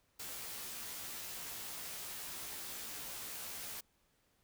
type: noise with comb filter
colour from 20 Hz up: white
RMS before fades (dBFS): -45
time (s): 0.19-3.81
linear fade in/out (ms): 10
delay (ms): 15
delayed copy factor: -1
effects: pink hiss -75 dBFS RMS until 4.43 s